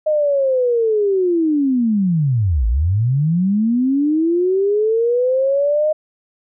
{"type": "linear two-way sweep", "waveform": "sine", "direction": "down then up", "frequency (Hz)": [622.3, 51.91, 622.3], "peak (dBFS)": -13, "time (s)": [0.06, 5.93], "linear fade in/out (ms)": 10, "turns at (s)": 2.67, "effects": []}